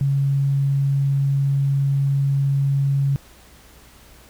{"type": "tone", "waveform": "sine", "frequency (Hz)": 138.59, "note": "C#3", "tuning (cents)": 0, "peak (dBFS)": -16, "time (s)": [0.01, 3.16], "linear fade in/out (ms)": 0, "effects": ["added 60 Hz sine -51 dBFS peak until 4.29 s", "pink hiss -49 dBFS RMS until 4.29 s"]}